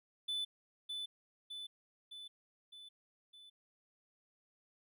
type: tone with echo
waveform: triangle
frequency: 3499 Hz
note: A7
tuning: 10 cents flat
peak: -34 dBFS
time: 0.28-0.45 s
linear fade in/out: 10 ms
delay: 610 ms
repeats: 5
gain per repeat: -4 dB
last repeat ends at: 3.5 s
effects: none